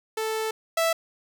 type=tone pair in turn; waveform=sawtooth; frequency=439.8 / 659 Hz; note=A4 / E5; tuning=-1 / -1 cents; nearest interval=perfect fifth; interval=700 cents; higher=second; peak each=-22 / -17 dBFS; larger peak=second; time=0.17-0.51 / 0.77-0.93 s; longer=first; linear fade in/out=5 ms; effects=none